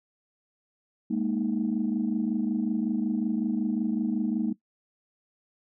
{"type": "chord", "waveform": "sine", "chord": "Ab suspended second", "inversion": "none", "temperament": "equal", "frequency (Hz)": [207.7, 233.1, 311.1], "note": ["Ab3", "Bb3", "Eb4"], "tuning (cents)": [0, 0, 0], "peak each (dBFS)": [-28, -27, -30], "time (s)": [1.1, 4.53], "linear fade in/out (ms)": 10, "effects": ["noise-tail reverb RT60 0.1 s tail -18 dB re dry", "tanh soft clip ceiling -17 dBFS"]}